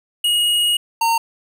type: tone pair in turn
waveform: square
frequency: 2883 / 916.5 Hz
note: F#7 / A#5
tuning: -46 / -30 cents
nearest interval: octave + minor sixth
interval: 1984 cents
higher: first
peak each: -15 dBFS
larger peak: neither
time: 0.24-0.77 / 1.01-1.18 s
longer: first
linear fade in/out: 5 ms
effects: none